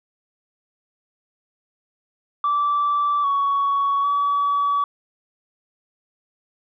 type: tone with pitch steps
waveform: sine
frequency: 1163 / 1119 / 1141 Hz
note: D6 / C#6 / C#6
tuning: -17 / +16 / +50 cents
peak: -16 dBFS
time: 2.44-4.84 s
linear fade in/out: 2 ms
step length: 800 ms
effects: tanh soft clip ceiling -14 dBFS